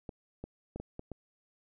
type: clicks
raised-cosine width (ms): 2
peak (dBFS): -27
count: 6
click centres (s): 0.092 / 0.44 / 0.76 / 0.8 / 0.994 / 1.117
effects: none